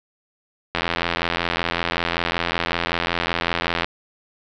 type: click train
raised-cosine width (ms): 0.3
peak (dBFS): -4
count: 265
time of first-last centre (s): 0.75-3.845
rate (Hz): 85.3
effects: low-pass 5000 Hz 12 dB/octave